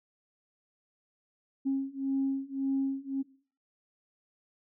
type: beating tone pair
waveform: sine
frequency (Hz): 270 / 271.8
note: C#4 / C#4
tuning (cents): -45 / -34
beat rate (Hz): 1.8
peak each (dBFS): -31 / -30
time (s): 1.65-3.23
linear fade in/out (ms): 20
effects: noise-tail reverb RT60 0.4 s tail -17 dB re dry + tanh soft clip ceiling -21 dBFS